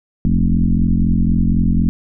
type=tone with frequency modulation; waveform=sine; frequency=115.2 Hz; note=A#2; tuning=20 cents flat; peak=-11 dBFS; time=0.25-1.89 s; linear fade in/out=0 ms; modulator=44 Hz; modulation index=3; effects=none